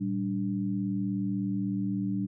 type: tone cluster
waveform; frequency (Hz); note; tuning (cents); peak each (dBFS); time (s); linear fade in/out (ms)
sine; 114.9 / 194.5 / 291; A#2 / G3 / D4; -25 / -13 / -16; -36 / -29 / -33; 0-2.27; 20
effects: none